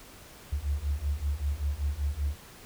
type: beating tone pair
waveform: sine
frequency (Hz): 69.3 / 74.5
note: C#2 / D2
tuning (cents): 0 / +25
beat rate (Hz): 5.2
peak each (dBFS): -31 / -30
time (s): 0.52-2.36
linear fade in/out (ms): 10
effects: pink hiss -50 dBFS RMS until 2.65 s